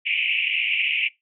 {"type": "band-pass noise", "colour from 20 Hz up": "pink", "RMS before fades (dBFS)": -23, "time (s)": [0.05, 1.09], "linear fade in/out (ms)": 20, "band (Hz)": [2200, 2900], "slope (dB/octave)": 96, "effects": ["noise-tail reverb RT60 0.2 s tail -22 dB re dry"]}